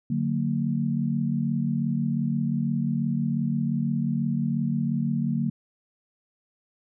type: chord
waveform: sine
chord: D augmented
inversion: none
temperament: just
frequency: 146.83 / 183.54 / 229.4 Hz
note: D3 / F#3 / A#3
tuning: 0 / -14 / -28 cents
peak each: -27 / -29 / -26 dBFS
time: 0.1-5.5 s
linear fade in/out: 5 ms
effects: none